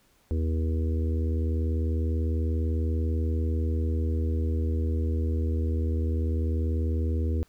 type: harmonic tone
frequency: 80.2 Hz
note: E2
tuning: 47 cents flat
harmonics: 1 / 3 / 4 / 5 / 6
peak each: -24 / -35 / -37 / -39 / -40 dBFS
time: 0.31-7.43 s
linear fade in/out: 0 ms
effects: pink hiss -64 dBFS RMS until 7.48 s